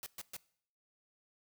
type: noise bursts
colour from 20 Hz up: white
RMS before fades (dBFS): -44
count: 3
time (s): 0.03-0.366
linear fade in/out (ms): 0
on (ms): 32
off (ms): 120
effects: noise-tail reverb RT60 0.6 s tail -21 dB re dry